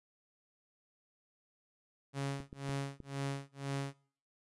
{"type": "tone with tremolo", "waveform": "sawtooth", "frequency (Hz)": 138.59, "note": "C#3", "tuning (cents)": 0, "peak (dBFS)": -30, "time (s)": [2.13, 3.94], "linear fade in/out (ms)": 50, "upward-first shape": "sine", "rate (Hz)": 2, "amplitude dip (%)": 100}
{"type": "clicks", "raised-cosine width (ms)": 3, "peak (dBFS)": -33, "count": 4, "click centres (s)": [2.403, 2.529, 2.693, 3.003]}
{"effects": ["noise-tail reverb RT60 0.5 s tail -22 dB re dry", "resampled to 24000 Hz"]}